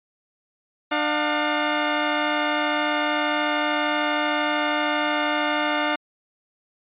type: tone pair together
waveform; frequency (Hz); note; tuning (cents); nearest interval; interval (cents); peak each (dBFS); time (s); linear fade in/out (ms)
10% pulse; 299.4 / 712; D4 / F5; +33 / +33; octave + minor third; 1500; -14 / -16; 0.91-5.96; 10
effects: resampled to 8000 Hz